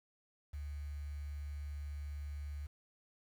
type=tone with quantisation; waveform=sine; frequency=72.6 Hz; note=D2; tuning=19 cents flat; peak=-40 dBFS; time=0.53-2.67 s; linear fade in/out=10 ms; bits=10; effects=none